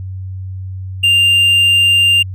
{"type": "tone", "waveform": "triangle", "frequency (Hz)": 2794, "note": "F7", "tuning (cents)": 0, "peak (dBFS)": -6, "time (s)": [1.03, 2.23], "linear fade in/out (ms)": 10, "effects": ["added 94 Hz sine -22 dBFS peak until 2.34 s"]}